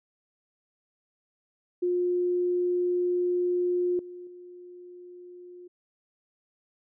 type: tone with level steps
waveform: sine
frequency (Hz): 356.3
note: F4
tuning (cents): +35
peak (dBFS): -23 / -39 / -43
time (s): 1.82-5.68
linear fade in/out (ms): 10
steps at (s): 3.99 / 4.27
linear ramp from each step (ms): 2
effects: none